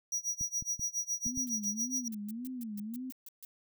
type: tone with tremolo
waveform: square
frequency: 5790 Hz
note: F#8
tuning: 38 cents flat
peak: -30 dBFS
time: 0.12-2.08 s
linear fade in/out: 2 ms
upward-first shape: sine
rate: 7.2 Hz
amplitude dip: 95%
type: clicks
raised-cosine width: 5 ms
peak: -32 dBFS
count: 5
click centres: 0.411 / 0.624 / 0.795 / 1.265 / 1.375 s
type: tone with vibrato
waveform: sine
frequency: 230.3 Hz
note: A#3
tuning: 21 cents flat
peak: -37 dBFS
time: 1.25-3.11 s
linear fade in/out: 10 ms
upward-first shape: sine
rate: 1.8 Hz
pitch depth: 200 cents each way
type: noise bursts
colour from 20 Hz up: violet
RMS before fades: -47 dBFS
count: 13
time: 1.47-3.449 s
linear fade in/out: 0 ms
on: 23 ms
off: 140 ms
effects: none